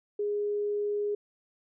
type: tone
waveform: sine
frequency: 413.1 Hz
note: G#4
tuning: 9 cents flat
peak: -27 dBFS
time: 0.19-1.15 s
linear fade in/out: 5 ms
effects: none